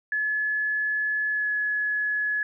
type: tone with pitch glide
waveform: sine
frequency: 1710 to 1697.2 Hz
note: A6 to G#6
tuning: -50 to +37 cents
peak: -23 dBFS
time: 0.12-2.43 s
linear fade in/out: 2 ms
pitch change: -13 cents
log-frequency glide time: 1.3-1.48 s
effects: none